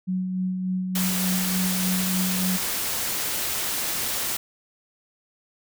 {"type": "tone with tremolo", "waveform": "sine", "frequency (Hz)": 185, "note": "F#3", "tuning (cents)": 0, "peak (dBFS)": -22, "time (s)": [0.07, 2.58], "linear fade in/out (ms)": 20, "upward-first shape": "sine", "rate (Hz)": 3.4, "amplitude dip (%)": 35}
{"type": "noise", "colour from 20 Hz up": "white", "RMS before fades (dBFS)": -27, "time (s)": [0.95, 4.37], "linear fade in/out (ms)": 5}
{"effects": []}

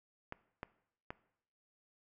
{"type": "clicks", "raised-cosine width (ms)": 0.5, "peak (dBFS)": -26, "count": 3, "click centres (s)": [0.324, 0.631, 1.105], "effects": ["noise-tail reverb RT60 0.7 s tail -19 dB re dry"]}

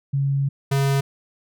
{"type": "tone pair in turn", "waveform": ["sine", "square"], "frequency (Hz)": [138.59, 137.84], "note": ["C#3", "C#3"], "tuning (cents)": [0, -9], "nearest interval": "unison", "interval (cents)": 9, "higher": "first", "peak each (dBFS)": -18, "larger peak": "neither", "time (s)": [[0.13, 0.49], [0.71, 1.01]], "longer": "first", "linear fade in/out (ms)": 10, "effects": []}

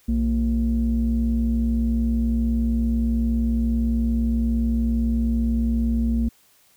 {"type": "tone pair together", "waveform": "sine", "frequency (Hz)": [60.76, 229.4], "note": ["B1", "A#3"], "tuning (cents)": [-28, -28], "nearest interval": "octave + major seventh", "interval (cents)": 2300, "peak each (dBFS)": -20, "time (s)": [0.08, 6.29], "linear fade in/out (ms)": 10, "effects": ["tanh soft clip ceiling -13 dBFS", "white hiss -58 dBFS RMS until 6.76 s"]}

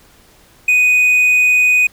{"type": "tone", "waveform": "triangle", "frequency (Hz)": 2489, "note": "D#7", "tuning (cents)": 0, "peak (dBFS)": -7, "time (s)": [0.68, 1.87], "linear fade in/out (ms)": 5, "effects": ["pink hiss -48 dBFS RMS until 1.92 s"]}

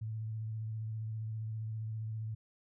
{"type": "tone with vibrato", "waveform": "sine", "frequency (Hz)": 110, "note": "A2", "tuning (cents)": 0, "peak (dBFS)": -36, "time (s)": [0.01, 2.35], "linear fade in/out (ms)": 10, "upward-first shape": "sine", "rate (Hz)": 15, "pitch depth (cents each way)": 24, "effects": []}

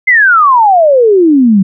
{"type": "exponential sweep", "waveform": "sine", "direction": "down", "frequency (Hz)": [2110, 184.4], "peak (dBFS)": -3, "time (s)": [0.07, 1.63], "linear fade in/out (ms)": 10, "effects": []}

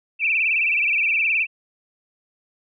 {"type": "tone with vibrato", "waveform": "sine", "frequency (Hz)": 2495, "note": "D#7", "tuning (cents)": 4, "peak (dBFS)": -17, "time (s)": [0.19, 1.47], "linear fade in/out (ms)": 50, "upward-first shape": "sine", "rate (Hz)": 19, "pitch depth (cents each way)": 140, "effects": []}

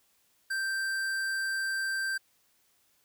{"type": "tone with tanh clipping", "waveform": "sine", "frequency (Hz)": 1568, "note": "G6", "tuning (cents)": 0, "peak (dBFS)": -31, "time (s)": [0.5, 2.18], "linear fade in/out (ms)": 10, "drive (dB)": 17, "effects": ["white hiss -69 dBFS RMS until 3.04 s"]}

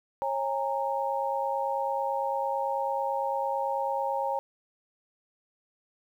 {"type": "tone cluster", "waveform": "sine", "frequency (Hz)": [546, 816, 925], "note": ["C#5", "G#5", "A#5"], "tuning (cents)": [-26, -31, -14], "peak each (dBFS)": -31, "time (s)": [0.22, 4.39], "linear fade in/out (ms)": 0, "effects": ["10-bit"]}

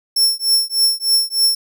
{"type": "tone with tremolo", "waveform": "sawtooth", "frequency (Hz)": 5400, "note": "E8", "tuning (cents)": 41, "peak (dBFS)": -7, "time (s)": [0.16, 1.55], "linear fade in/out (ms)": 5, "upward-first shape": "triangle", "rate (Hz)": 3.3, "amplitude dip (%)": 100, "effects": []}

